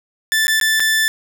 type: tone with dropouts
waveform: sawtooth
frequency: 1760 Hz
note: A6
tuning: in tune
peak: -10 dBFS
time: 0.32-1.08 s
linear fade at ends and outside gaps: 0 ms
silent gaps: 0.47-0.481 / 0.6-0.612 / 0.797-0.803 s
effects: none